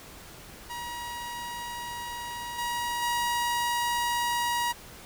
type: tone with level steps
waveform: sawtooth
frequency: 955 Hz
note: A#5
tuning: 42 cents sharp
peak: -31 / -25 / -22 dBFS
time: 0.69-4.73 s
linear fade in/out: 20 ms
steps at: 2.58 / 3.02 s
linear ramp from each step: 10 ms
effects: pink hiss -47 dBFS RMS until 5.05 s